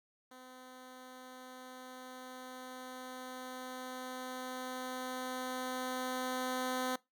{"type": "tone with level ramp", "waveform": "10% pulse", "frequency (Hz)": 255.4, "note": "C4", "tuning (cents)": -42, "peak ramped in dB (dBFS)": [-44, -25], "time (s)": [0.31, 6.96], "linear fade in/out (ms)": 5, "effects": ["noise-tail reverb RT60 0.2 s tail -22 dB re dry"]}